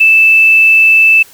sine tone with quantisation, 2637 Hz, E7, in tune, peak -3 dBFS, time 0-1.23 s, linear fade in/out 10 ms, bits 5, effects white hiss -40 dBFS RMS until 1.33 s

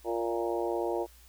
harmonic tone with a mistuned harmonic, 116.54 Hz, A#2, in tune, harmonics 3 / 4 / 5 / 6 / 7 / 8, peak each -32 / -34 / -36 / -38 / -39 / -40 dBFS, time 0.04-1.07 s, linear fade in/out 50 ms, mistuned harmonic 6, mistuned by -22 cents, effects added 59 Hz sine -55 dBFS peak until 1.28 s + white hiss -59 dBFS RMS until 1.28 s

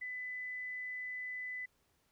sine tone, 2002 Hz, B6, 23 cents sharp, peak -39 dBFS, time 0.01-1.66 s, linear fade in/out 10 ms, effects pink hiss -75 dBFS RMS until 2.11 s

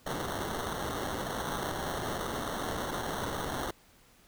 white noise with sample-and-hold, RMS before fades -35 dBFS, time 0.06-3.71 s, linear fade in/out 5 ms, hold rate 2450 Hz, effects pink hiss -61 dBFS RMS until 4.27 s

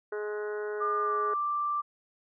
harmonic tone, 210 Hz, G#3, 19 cents sharp, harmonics 2 / 3 / 4 / 5 / 6 / 7 / 8 / 9, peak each -32 / -45 / -48 / -47 / -49 / -42 / -54 / -53 dBFS, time 0.12-1.34 s, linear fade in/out 5 ms
sine tone with pitch glide, 1203 to 1176.9 Hz, D6 to D6, +41 to +3 cents, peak -27 dBFS, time 0.8-1.82 s, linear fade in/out 20 ms, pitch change -38 cents, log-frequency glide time 1.02-1.13 s
effects none

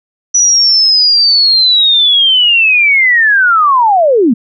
sine linear sweep, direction down, 5920 to 207 Hz, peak -5 dBFS, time 0.34-4.34 s, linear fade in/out 10 ms, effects none

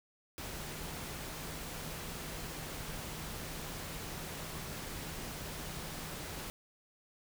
sine tone in noise, 156.3 Hz, D#3, 8 cents sharp, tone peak -50 dBFS, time 0.55-6.42 s, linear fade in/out 0 ms, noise pink, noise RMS -43 dBFS, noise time 0.38-6.5 s, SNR -10 dB, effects none

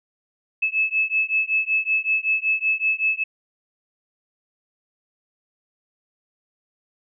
sine beating tone pair, 2600 / 2605.3 Hz, E7 / E7, -24 / -21 cents, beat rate 5.3 Hz, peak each -22 / -22 dBFS, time 0.62-3.24 s, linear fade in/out 10 ms, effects none

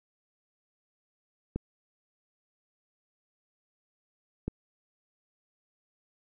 clicks, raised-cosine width 3 ms, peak -18 dBFS, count 2, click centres 1.56 / 4.48 s, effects none

